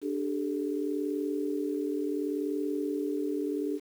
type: chord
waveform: sine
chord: D suspended fourth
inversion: none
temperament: equal with one note detuned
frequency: 293.7 / 392 / 432.7 Hz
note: D4 / G4 / A4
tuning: 0 / 0 / -29 cents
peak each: -31 / -34 / -35 dBFS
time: 0.01-3.8 s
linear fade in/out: 50 ms
effects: 9-bit